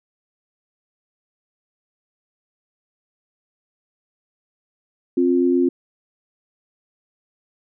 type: tone pair together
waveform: sine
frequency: 264.5 / 352.6 Hz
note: C4 / F4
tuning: +19 / +17 cents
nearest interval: perfect fourth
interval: 498 cents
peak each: -17 dBFS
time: 5.17-5.69 s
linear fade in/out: 5 ms
effects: none